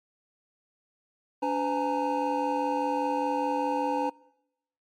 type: tone cluster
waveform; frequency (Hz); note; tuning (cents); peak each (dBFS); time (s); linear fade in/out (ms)
triangle; 287.7 / 507 / 839 / 924; D4 / B4 / G#5 / A#5; -36 / +45 / +17 / -16; -29; 1.42-4.1; 10
effects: noise-tail reverb RT60 0.8 s tail -23 dB re dry + MP3 64 kbps

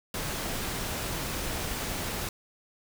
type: noise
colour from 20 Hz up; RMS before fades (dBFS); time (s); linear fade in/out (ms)
pink; -33; 0.14-2.29; 2
effects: none

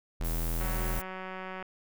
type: tone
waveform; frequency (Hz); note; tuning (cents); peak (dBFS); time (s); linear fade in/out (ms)
square; 41.2; E1; 0; -30; 0.2-1; 10
type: noise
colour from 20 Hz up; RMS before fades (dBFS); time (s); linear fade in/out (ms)
violet; -39; 0.24-1.02; 10
type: click train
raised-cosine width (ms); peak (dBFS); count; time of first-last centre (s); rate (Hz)
0.5; -25; 191; 0.61-1.626; 187
effects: none

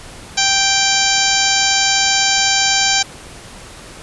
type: harmonic tone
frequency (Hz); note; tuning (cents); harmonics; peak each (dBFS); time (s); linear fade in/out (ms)
784; G5; 0; 1 / 2 / 3 / 4 / 5 / 6 / 7 / 8 / 9; -21 / -21 / -21 / -21 / -21 / -21 / -21 / -21 / -21; 0.37-3.03; 10
effects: pink hiss -36 dBFS RMS until 4.02 s + resampled to 24000 Hz

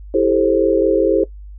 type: chord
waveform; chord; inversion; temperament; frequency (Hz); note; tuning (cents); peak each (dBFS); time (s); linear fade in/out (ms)
sine; A minor seventh; second; just; 330 / 396 / 440 / 528; E4 / G4 / A4 / C5; +2 / +18 / 0 / +16; -17; 0.14-1.24; 5
effects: noise-tail reverb RT60 0.1 s tail -17 dB re dry + added 50 Hz sine -32 dBFS peak until 1.58 s

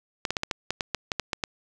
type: clicks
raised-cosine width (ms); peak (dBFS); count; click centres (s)
0.2; -9; 12; 0.252 / 0.306 / 0.368 / 0.434 / 0.512 / 0.706 / 0.808 / 0.947 / 1.118 / 1.197 / 1.332 / 1.438
effects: none

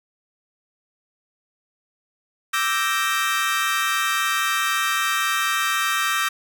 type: chord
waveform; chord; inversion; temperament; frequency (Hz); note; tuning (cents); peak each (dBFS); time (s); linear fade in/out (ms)
30% pulse; E half-diminished seventh; third; equal; 1174.7 / 1318.5 / 1568 / 1864.7; D6 / E6 / G6 / Bb6; 0 / 0 / 0 / 0; -23; 2.53-6.29; 10
effects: none

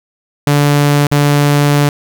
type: tone with dropouts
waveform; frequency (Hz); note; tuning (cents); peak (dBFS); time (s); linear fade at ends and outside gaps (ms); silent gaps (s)
sawtooth; 144.9; D3; -23; -4; 0.47-1.89; 2; 1.069-1.115
effects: none

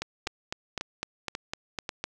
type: two click trains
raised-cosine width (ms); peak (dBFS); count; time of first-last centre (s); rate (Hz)
0.2; -14 / -15; 9 / 4; 0.02-2.04 / 0.27-1.892; 3.96 / 1.85
effects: none

